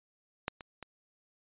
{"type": "clicks", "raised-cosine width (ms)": 0.3, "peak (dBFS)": [-15, -28, -27], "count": 3, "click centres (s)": [0.481, 0.608, 0.827], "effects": ["resampled to 8000 Hz"]}